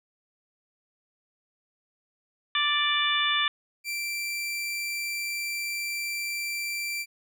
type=harmonic tone; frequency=587.3 Hz; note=D5; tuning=in tune; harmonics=2 / 3 / 4 / 5 / 6; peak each=-29 / -29 / -30 / -30 / -27 dBFS; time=2.55-3.48 s; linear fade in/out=2 ms
type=tone; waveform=sawtooth; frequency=2349 Hz; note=D7; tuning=in tune; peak=-26 dBFS; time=3.84-7.06 s; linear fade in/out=50 ms
effects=none